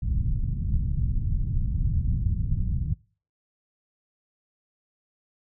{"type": "low-pass noise", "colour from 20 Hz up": "pink", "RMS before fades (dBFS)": -25, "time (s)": [0.02, 2.94], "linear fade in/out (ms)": 10, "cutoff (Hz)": 150, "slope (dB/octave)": 24, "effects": ["noise-tail reverb RT60 0.4 s tail -24 dB re dry"]}